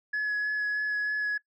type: tone with vibrato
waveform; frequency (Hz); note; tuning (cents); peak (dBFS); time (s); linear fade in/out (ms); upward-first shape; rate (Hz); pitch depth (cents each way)
sine; 1693; G#6; +33; -24; 0.13-1.38; 10; sine; 3.2; 12
effects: noise-tail reverb RT60 0.1 s tail -23 dB re dry + tanh soft clip ceiling -25 dBFS